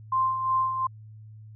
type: tone with tremolo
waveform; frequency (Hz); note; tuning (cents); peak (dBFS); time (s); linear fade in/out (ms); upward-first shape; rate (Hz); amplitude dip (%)
sine; 1046.5; C6; 0; -20; 0.12-0.87; 5; sine; 2.8; 55
effects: added 108 Hz sine -43 dBFS peak until 1.55 s